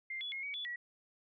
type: tone with pitch steps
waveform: sine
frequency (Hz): 2099 / 3409 / 2154 / 2260 / 3439 / 1928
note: C7 / G#7 / C7 / C#7 / A7 / B6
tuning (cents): +5 / +45 / +50 / +33 / -40 / -42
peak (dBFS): -38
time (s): 0.1-0.76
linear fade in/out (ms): 5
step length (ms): 110
effects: none